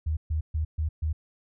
sine tone bursts, 78 Hz, D#2, 5 cents sharp, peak -24 dBFS, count 5, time 0.06-1.13 s, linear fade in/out 10 ms, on 110 ms, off 130 ms, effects none

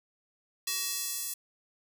square tone with high-pass filter sweep, 376.3 Hz, F#4, 29 cents sharp, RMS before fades -34 dBFS, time 0.67-1.34 s, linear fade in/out 5 ms, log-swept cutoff 3800 to 8400 Hz, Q 0.79, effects none

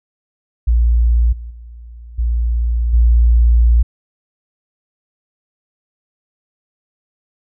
sine tone with level steps, 58.27 Hz, A#1, in tune, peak -9 / -26 / -32 / -13 / -7 dBFS, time 0.67-3.83 s, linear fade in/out 10 ms, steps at 1.32 / 1.5 / 2.18 / 2.93 s, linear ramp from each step 10 ms, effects none

